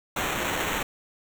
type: noise with sample-and-hold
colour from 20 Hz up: blue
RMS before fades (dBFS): -28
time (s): 0.16-0.83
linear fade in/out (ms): 5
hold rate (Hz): 4900
effects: none